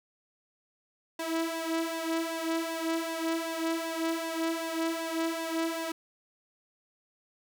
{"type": "tone with flanger", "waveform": "sawtooth", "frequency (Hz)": 327.6, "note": "E4", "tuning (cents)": -11, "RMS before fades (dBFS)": -32, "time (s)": [1.19, 5.92], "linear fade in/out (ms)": 5, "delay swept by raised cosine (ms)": [1.1, 3.1], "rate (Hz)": 2.6, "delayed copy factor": 0.7, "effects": []}